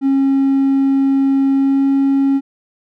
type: tone with pitch glide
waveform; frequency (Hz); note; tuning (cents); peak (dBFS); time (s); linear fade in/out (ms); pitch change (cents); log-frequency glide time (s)
triangle; 272.1 to 274; C#4 to C#4; -32 to -20; -8; 0.01-2.41; 50; +12; 1.54-1.87
effects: tanh soft clip ceiling -5 dBFS